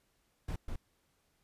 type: noise bursts at uneven times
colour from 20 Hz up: brown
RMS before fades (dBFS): -37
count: 2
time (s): 0.48-0.56 / 0.68-0.76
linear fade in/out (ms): 5
effects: pink hiss -75 dBFS RMS until 1.43 s + resampled to 32000 Hz